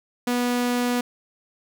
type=tone; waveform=sawtooth; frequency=244.5 Hz; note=B3; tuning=17 cents flat; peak=-17 dBFS; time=0.27-1.01 s; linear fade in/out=5 ms; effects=none